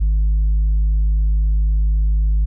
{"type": "tone", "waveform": "sine", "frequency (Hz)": 51.91, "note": "G#1", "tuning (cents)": 0, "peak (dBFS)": -10, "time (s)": [0, 2.46], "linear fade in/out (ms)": 20, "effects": ["tanh soft clip ceiling -12 dBFS"]}